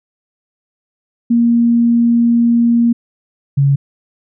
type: tone pair in turn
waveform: sine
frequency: 235 / 139.48 Hz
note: A#3 / C#3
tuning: +14 / +11 cents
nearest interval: major sixth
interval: 903 cents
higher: first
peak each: -8 dBFS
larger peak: neither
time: 1.3-2.93 / 3.57-3.76 s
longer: first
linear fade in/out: 10 ms
effects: none